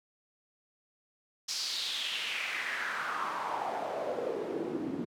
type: noise with band-pass filter sweep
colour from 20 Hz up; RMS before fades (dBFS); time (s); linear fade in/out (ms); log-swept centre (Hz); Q
pink; -35; 1.48-5.05; 10; 5300 to 250; 3.6
effects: high-pass 150 Hz 12 dB/octave